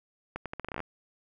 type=accelerating click train; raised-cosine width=0.5 ms; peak=-20 dBFS; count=12; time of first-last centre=0.36-0.803 s; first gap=97 ms; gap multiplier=0.8; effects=none